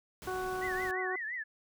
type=noise; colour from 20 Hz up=pink; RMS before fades=-47 dBFS; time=0.22-0.91 s; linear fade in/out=0 ms
type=harmonic tone; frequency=371 Hz; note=F#4; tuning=5 cents sharp; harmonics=1 / 2 / 3 / 4; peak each=-36 / -39 / -41 / -42 dBFS; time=0.27-1.16 s; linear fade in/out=5 ms
type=tone with vibrato; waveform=sine; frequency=1867 Hz; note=A#6; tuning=2 cents sharp; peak=-35 dBFS; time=0.61-1.44 s; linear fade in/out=20 ms; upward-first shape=triangle; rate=5.8 Hz; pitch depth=170 cents each way
effects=none